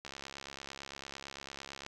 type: click train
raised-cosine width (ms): 0.2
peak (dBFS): -26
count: 126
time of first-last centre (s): 0.05-1.864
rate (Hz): 68.9
effects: none